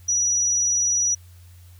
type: tone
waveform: sine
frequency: 5840 Hz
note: F#8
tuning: 24 cents flat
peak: -18 dBFS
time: 0.08-1.15 s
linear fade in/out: 10 ms
effects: added 88 Hz sine -44 dBFS peak until 1.79 s + white hiss -57 dBFS RMS until 1.79 s